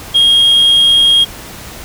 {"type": "tone", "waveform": "sine", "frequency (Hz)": 3255, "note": "G#7", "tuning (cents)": -36, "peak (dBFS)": -3, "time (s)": [0.14, 1.25], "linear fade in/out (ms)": 20, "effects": ["tanh soft clip ceiling -4 dBFS", "pink hiss -30 dBFS RMS until 1.84 s"]}